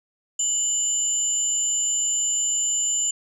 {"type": "tone pair together", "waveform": "sine", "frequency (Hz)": [2960, 7134], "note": ["F#7", "A8"], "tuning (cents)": [0, 23], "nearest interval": "octave + minor third", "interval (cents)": 1523, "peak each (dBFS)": [-31, -20], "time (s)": [0.39, 3.11], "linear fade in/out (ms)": 5, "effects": ["tanh soft clip ceiling -14 dBFS"]}